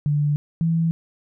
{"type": "tone pair in turn", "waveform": "sine", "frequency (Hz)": [146.9, 164.89], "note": ["D3", "E3"], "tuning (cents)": [1, 1], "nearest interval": "major second", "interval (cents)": 200, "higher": "second", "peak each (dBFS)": -17, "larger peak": "neither", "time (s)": [[0.06, 0.36], [0.61, 0.91]], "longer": "neither", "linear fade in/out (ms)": 0, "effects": []}